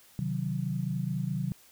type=chord; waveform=sine; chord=C diminished; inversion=none; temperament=equal; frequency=130.81 / 155.56 / 185 Hz; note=C3 / Eb3 / Gb3; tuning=0 / 0 / 0 cents; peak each=-33 dBFS; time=0.19-1.52 s; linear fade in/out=0 ms; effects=white hiss -58 dBFS RMS until 1.71 s